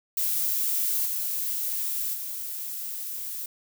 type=noise with level steps; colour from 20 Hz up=violet; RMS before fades=-26 / -29 / -34 dBFS; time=0.17-3.46 s; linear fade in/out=2 ms; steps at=1.05 / 2.13 s; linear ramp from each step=20 ms; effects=none